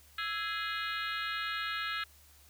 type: harmonic tone with a mistuned harmonic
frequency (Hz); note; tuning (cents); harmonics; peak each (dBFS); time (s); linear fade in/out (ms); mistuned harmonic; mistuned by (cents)
415.3; G#4; 0; 3 / 4 / 5 / 6 / 7 / 8 / 9 / 10; -38 / -38 / -43 / -44 / -44 / -45 / -44 / -46; 0.18-2.04; 5; 3; +100
effects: added 72 Hz sine -61 dBFS peak until 2.49 s + white hiss -61 dBFS RMS until 2.49 s